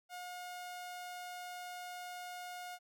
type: tone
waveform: sawtooth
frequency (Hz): 718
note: F5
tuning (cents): +48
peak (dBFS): -40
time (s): 0.09-2.79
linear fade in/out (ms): 50
effects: none